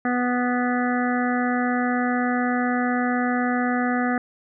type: harmonic tone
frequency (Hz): 246.9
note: B3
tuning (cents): 0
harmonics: 1 / 2 / 3 / 5 / 6 / 7 / 8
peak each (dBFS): -22 / -31 / -27 / -31 / -32 / -31 / -34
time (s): 0.05-4.18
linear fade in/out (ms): 2
effects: none